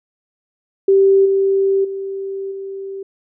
sine tone with level steps, 389.9 Hz, G4, 9 cents flat, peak -8 / -12 / -22 / -25 dBFS, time 0.88-3.03 s, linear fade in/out 5 ms, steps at 1.25 / 1.84 / 2.51 s, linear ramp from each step 10 ms, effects none

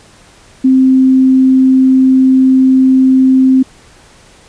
sine tone, 261.6 Hz, C4, in tune, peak -4 dBFS, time 0.64-3.63 s, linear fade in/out 10 ms, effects pink hiss -42 dBFS RMS until 4.48 s + resampled to 22050 Hz

